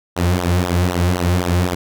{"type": "tone with flanger", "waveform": "sawtooth", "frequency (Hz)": 88.7, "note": "F2", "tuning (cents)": 27, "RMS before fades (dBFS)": -17, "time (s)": [0.16, 1.75], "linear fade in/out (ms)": 10, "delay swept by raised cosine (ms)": [0.41, 4.41], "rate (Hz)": 3.9, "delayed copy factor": -0.8, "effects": []}